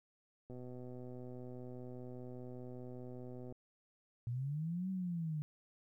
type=click train; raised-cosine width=2 ms; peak=-37 dBFS; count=379; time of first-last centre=0.5-3.524 s; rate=125 Hz
type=linear two-way sweep; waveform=sine; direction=up then down; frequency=115 to 191.4 to 148.2 Hz; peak=-36 dBFS; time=4.27-5.42 s; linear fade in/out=0 ms; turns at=4.9 s
effects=13-bit